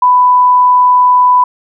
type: tone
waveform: sine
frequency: 995 Hz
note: B5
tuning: 13 cents sharp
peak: -4 dBFS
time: 0.02-1.44 s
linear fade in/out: 5 ms
effects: none